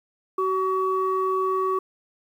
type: tone pair together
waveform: sine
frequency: 378 / 1132 Hz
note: F#4 / C#6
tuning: +37 / +36 cents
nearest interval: octave + perfect fifth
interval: 1899 cents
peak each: -23 dBFS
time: 0.38-1.79 s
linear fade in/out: 5 ms
effects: tanh soft clip ceiling -13 dBFS + 9-bit